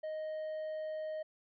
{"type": "tone", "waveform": "triangle", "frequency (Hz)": 623, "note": "D#5", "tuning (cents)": 2, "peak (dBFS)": -35, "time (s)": [0.03, 1.23], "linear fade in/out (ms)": 10, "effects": ["resampled to 11025 Hz"]}